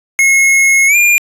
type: tone with pitch glide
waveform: square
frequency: 2169 to 2407 Hz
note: C#7 to D7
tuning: -38 to +42 cents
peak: -7 dBFS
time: 0.19-1.18 s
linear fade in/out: 0 ms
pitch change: +180 cents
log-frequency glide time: 0.87-0.96 s
effects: resampled to 32000 Hz